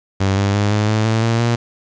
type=tone with pitch steps; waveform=sawtooth; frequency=97.1 / 99.83 / 102.64 / 105.52 / 108.49 / 111.54 / 114.67 / 117.9 Hz; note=G2 / G2 / G#2 / G#2 / A2 / A2 / A#2 / A#2; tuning=-16 / +32 / -20 / +28 / -24 / +24 / -28 / +20 cents; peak=-10 dBFS; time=0.2-1.56 s; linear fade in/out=10 ms; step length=170 ms; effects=resampled to 16000 Hz + 7-bit